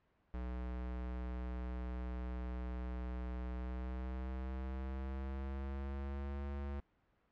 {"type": "tone with pitch glide", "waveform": "square", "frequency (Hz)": [61.74, 70.51], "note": ["B1", "C#2"], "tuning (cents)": [0, 30], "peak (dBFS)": -40, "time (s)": [0.34, 6.8], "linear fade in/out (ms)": 0, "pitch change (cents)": 230, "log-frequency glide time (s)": [3.5, 6.47], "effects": ["pink hiss -75 dBFS RMS until 7.31 s", "low-pass 2000 Hz 12 dB/octave"]}